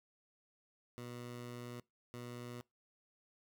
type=tone bursts at uneven times; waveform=15% pulse; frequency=121.4 Hz; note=B2; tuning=29 cents flat; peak=-39 dBFS; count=2; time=0.98-1.8 / 2.14-2.61 s; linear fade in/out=0 ms; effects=noise-tail reverb RT60 0.2 s tail -23 dB re dry